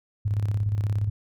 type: tone with tremolo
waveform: sine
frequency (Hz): 103.2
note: G#2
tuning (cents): -10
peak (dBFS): -20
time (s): 0.25-1.1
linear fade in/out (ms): 10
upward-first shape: square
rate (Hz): 17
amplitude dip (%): 50
effects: none